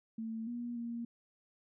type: tone with pitch steps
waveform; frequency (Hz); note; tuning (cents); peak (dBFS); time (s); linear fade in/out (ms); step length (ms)
sine; 224.1 / 239.4 / 234.5; A3 / A#3 / A#3; +32 / +46 / +11; -37; 0.18-1.05; 5; 290
effects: none